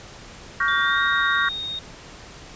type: chord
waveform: sine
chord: G half-diminished seventh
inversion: second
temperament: just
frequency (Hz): 1128.9 / 1411.2 / 1568 / 1881.6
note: Db6 / F6 / G6 / Bb6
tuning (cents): +31 / +18 / 0 / +16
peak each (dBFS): -24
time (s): 0.6-1.49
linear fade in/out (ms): 5
type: tone with pitch glide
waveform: sine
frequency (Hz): 3520 to 3710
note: A7 to A#7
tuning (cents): 0 to -9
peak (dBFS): -27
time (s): 0.68-1.79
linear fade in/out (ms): 2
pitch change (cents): +91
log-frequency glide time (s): 0.81-1.01
effects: pink hiss -42 dBFS RMS until 2.55 s + resampled to 16000 Hz